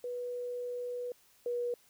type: tone pair in turn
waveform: sine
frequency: 490 / 483 Hz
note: B4 / B4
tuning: -14 / -39 cents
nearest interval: unison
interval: 25 cents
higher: first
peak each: -35 / -31 dBFS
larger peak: second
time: 0.04-1.12 / 1.46-1.74 s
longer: first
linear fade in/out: 2 ms
effects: white hiss -65 dBFS RMS until 1.89 s